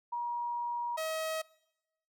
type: tone pair in turn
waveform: sine / sawtooth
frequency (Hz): 954 / 636.7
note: A#5 / D#5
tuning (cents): +40 / +40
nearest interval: perfect fifth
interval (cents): 700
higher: first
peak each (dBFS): -32 / -29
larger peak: second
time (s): 0.12-0.97 / 0.97-1.42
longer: first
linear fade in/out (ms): 10
effects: noise-tail reverb RT60 0.9 s tail -23 dB re dry